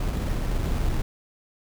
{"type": "noise with sample-and-hold", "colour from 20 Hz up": "brown", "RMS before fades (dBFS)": -25, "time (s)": [0, 1.02], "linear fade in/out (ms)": 5, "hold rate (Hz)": 3675, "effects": []}